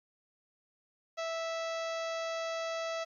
harmonic tone with a mistuned harmonic, 657 Hz, E5, 6 cents flat, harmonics 1 / 2 / 3 / 4 / 5 / 6 / 7 / 8 / 9 / 10, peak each -35 / -41 / -45 / -47 / -49 / -51 / -52 / -53 / -54 / -55 dBFS, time 1.17-3.05 s, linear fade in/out 20 ms, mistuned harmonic 5, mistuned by +16 cents, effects 12-bit

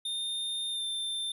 square tone with pitch glide, 3635 to 3575 Hz, A#7 to A7, -44 to +27 cents, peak -32 dBFS, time 0.05-1.32 s, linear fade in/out 5 ms, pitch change -29 cents, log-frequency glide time 0.7-0.84 s, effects none

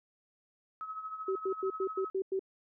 sine tone with tremolo, 1283 Hz, E6, 47 cents flat, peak -35 dBFS, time 0.81-2.1 s, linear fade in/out 0 ms, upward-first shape triangle, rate 13 Hz, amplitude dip 70%
sine tone bursts, 383.2 Hz, G4, 39 cents flat, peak -29 dBFS, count 7, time 1.28-2.394 s, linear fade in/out 5 ms, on 76 ms, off 97 ms
effects none

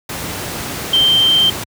sine tone in noise, 3137 Hz, G7, 1 cent sharp, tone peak -9 dBFS, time 0.93-1.5 s, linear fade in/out 5 ms, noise pink, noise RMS -24 dBFS, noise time 0.09-1.64 s, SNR +12 dB, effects high-pass 80 Hz 12 dB/octave

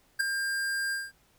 square tone with ADSR envelope, 1600 Hz, G6, 35 cents sharp, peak -21 dBFS, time 0.19-1.12 s, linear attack 16 ms, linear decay 5 ms, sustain -8 dB, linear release 200 ms, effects pink hiss -65 dBFS RMS until 1.38 s

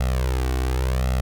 sawtooth tone with flanger, 63.8 Hz, C2, 43 cents flat, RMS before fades -22 dBFS, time 0-1.21 s, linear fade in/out 5 ms, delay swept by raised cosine 1.5 to 2.7 ms, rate 0.9 Hz, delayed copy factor +0.9, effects none

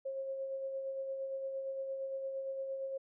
sine tone with tremolo, 538 Hz, C5, 48 cents sharp, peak -35 dBFS, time 0.05-2.98 s, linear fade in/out 10 ms, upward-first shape sine, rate 8.7 Hz, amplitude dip 35%, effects none

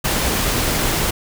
pink noise, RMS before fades -19 dBFS, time 0.04-1.11 s, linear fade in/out 10 ms, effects none

